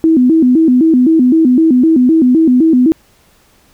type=tone with vibrato; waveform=sine; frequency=284.6 Hz; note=C#4; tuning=46 cents sharp; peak=-5 dBFS; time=0.04-2.92 s; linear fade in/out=0 ms; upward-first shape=square; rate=3.9 Hz; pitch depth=220 cents each way; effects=pink hiss -50 dBFS RMS until 3.73 s